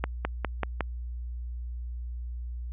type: accelerating click train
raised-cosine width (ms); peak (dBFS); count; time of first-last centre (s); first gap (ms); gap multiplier
0.5; -12; 5; 0.04-0.807; 210; 0.94
effects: added 60 Hz sine -33 dBFS peak until 2.72 s + resampled to 8000 Hz